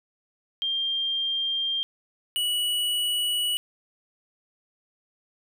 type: tone pair in turn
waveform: sine / square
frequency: 3190 / 2937 Hz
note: G7 / F#7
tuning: +30 / -13 cents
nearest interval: minor second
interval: 143 cents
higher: first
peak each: -24 dBFS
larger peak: neither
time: 0.62-1.83 / 2.36-3.57 s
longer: neither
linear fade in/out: 0 ms
effects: none